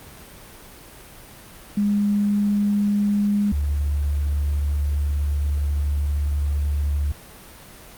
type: tone pair in turn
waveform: sine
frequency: 204.9 / 72.44 Hz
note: G#3 / D2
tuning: -23 / -23 cents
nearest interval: octave + tritone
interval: 1800 cents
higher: first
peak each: -17 / -19 dBFS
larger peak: first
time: 1.77-3.52 / 3.52-7.12 s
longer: second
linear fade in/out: 5 ms
effects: pink hiss -43 dBFS RMS until 7.97 s + Opus 32 kbps